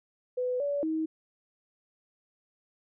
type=tone with pitch steps; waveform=sine; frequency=500 / 572 / 317.3 Hz; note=B4 / D5 / D#4; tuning=+21 / -46 / +34 cents; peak=-27 dBFS; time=0.37-1.06 s; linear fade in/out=10 ms; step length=230 ms; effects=none